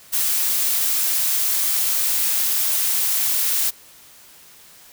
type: noise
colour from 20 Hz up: blue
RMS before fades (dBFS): -20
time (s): 0.12-3.71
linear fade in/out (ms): 20
effects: white hiss -47 dBFS RMS until 4.92 s